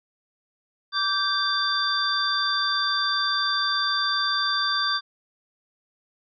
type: tone cluster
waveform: sine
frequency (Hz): 1160 / 1567 / 3562 / 4719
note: D6 / G6 / A7 / D8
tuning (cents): -22 / -1 / +21 / +7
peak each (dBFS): -27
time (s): 0.92-5.01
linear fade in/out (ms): 50
effects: none